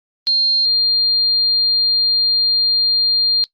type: tone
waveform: sine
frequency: 4200 Hz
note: C8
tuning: 6 cents sharp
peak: -12 dBFS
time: 0.27-3.44 s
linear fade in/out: 0 ms
effects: noise-tail reverb RT60 0.1 s tail -22 dB re dry + Opus 24 kbps